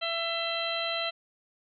harmonic tone with a mistuned harmonic, 669 Hz, E5, 25 cents sharp, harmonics 1 / 2 / 3 / 4 / 5 / 6, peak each -34 / -37 / -39 / -36 / -35 / -35 dBFS, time 0.01-1.11 s, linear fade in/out 20 ms, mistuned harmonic 5, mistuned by -90 cents, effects none

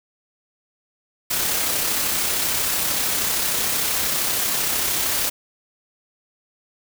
white noise with amplitude modulation, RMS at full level -21 dBFS, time 1.3-5.3 s, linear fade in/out 10 ms, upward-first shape sine, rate 33 Hz, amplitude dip 25%, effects none

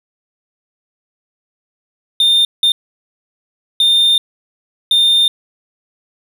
triangle tone bursts at uneven times, 3622 Hz, A7, 49 cents sharp, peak -7 dBFS, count 4, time 2.2-2.45 / 2.63-2.72 / 3.8-4.18 / 4.91-5.28 s, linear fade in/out 2 ms, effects none

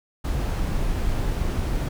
brown noise, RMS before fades -24 dBFS, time 0.24-1.89 s, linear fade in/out 10 ms, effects none

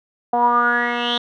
10% pulse tone with low-pass filter sweep, 240 Hz, B3, 49 cents flat, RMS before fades -18 dBFS, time 0.33-1.18 s, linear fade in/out 5 ms, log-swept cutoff 780 to 3600 Hz, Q 8.8, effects none

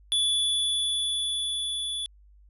square tone with level ramp, 3445 Hz, A7, 37 cents flat, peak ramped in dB -22 to -30 dBFS, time 0.12-2.06 s, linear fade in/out 0 ms, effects added 50 Hz sine -52 dBFS peak until 2.49 s + resampled to 32000 Hz

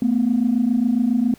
sine tone pair together, 222.7 / 250 Hz, A3 / B3, +21 / +21 cents, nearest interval major second, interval 200 cents, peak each -18 / -17 dBFS, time 0.02-1.34 s, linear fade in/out 2 ms, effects tanh soft clip ceiling -10 dBFS + pink hiss -51 dBFS RMS until 1.38 s

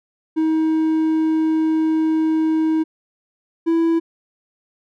triangle tone pair in turn, 317.2 / 330.4 Hz, D#4 / E4, +33 / +4 cents, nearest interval minor second, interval 71 cents, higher second, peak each -13 / -12 dBFS, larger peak second, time 0.36-2.84 / 3.66-4 s, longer first, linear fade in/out 20 ms, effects none

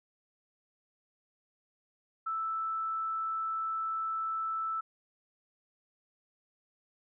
sine tone, 1318.5 Hz, E6, in tune, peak -31 dBFS, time 2.26-4.81 s, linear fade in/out 10 ms, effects none

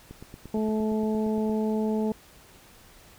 click train, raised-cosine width 3 ms, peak -28 dBFS, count 13, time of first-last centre 0.11-1.496 s, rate 8.66 Hz
harmonic tone, 216.6 Hz, A3, 27 cents flat, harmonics 1 / 2 / 3 / 4, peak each -25 / -29 / -37 / -38 dBFS, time 0.54-2.12 s, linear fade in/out 2 ms
effects pink hiss -53 dBFS RMS until 3.18 s

